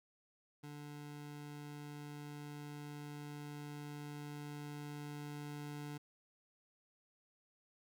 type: tone with level ramp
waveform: 25% pulse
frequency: 146.83 Hz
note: D3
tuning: in tune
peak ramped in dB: -44 to -40 dBFS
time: 0.63-5.98 s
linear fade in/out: 10 ms
effects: none